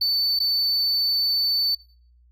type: tone with dropouts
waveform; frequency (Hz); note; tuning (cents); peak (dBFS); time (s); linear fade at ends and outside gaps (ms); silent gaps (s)
triangle; 4514; C#8; +31; -18; 0.01-1.75; 5; 0.391-0.4
effects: noise-tail reverb RT60 0.5 s tail -24 dB re dry + added 60 Hz sine -53 dBFS peak until 2.31 s